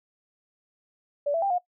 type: tone with pitch steps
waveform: sine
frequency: 577 / 664 / 791 / 715 Hz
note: D5 / E5 / G5 / F5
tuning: -31 / +12 / +15 / +41 cents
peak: -22 dBFS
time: 1.26-1.584 s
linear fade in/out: 10 ms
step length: 81 ms
effects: noise-tail reverb RT60 0.1 s tail -19 dB re dry